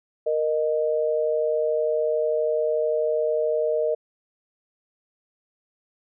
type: tone pair together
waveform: sine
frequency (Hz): 466.6 / 618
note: A#4 / D#5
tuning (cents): +2 / -12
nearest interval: perfect fourth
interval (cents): 486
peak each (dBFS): -23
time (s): 0.26-3.95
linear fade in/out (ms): 10
effects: none